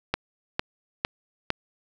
click train, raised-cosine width 0.3 ms, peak -7 dBFS, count 4, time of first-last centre 0.14-1.504 s, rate 2.2 Hz, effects none

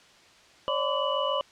sine tone cluster, 549 / 596 / 1014 / 1149 / 2955 Hz, C#5 / D5 / B5 / D6 / F#7, -17 / +25 / +45 / -38 / -3 cents, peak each -30 / -31 / -31 / -32 / -32 dBFS, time 0.68-1.41 s, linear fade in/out 0 ms, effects white hiss -55 dBFS RMS until 1.51 s + low-pass 5000 Hz 12 dB/octave

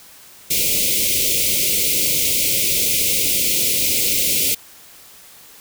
white band-stop noise, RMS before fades -18 dBFS, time 0.5-4.55 s, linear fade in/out 10 ms, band 590 to 2100 Hz, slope 96 dB/octave, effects white hiss -44 dBFS RMS until 5.6 s

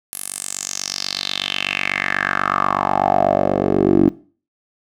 10% pulse tone with band-pass filter sweep, 48.15 Hz, G1, 30 cents flat, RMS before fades -19 dBFS, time 0.13-4.09 s, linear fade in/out 0 ms, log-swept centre 11000 to 310 Hz, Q 4.6, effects noise-tail reverb RT60 0.4 s tail -19 dB re dry

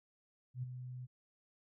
sine tone with ADSR envelope, 125.9 Hz, B2, 34 cents sharp, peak -35 dBFS, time 0.54-1.07 s, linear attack 89 ms, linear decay 16 ms, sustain -8 dB, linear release 28 ms, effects none

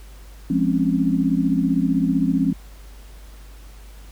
sine chord, Db major seventh, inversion first, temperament equal, 174.61 / 207.7 / 261.6 / 277.2 Hz, F3 / Ab3 / C4 / Db4, 0 / 0 / 0 / 0 cents, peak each -22 / -24 / -21 / -22 dBFS, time 0.5-2.53 s, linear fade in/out 5 ms, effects added 50 Hz sine -39 dBFS peak until 4.11 s + pink hiss -50 dBFS RMS until 4.11 s

